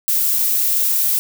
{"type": "noise with dropouts", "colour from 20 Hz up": "violet", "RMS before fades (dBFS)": -17, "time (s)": [0.08, 1.19], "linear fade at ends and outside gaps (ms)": 0, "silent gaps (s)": [0.386, 0.391], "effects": []}